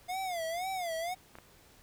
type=tone with vibrato; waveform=square; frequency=705 Hz; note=F5; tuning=16 cents sharp; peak=-34 dBFS; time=0.08-1.15 s; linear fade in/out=20 ms; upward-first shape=sine; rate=2 Hz; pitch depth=150 cents each way
type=clicks; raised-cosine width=0.5 ms; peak=-33 dBFS; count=2; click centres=1.354 / 1.386 s
effects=pink hiss -60 dBFS RMS until 1.82 s